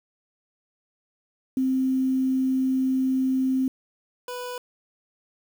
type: tone pair in turn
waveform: sine / 25% pulse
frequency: 261.7 / 494 Hz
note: C4 / B4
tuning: 0 / 0 cents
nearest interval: major seventh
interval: 1100 cents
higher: second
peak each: -20 / -28 dBFS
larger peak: first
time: 1.57-3.68 / 4.28-4.58 s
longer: first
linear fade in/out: 2 ms
effects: 8-bit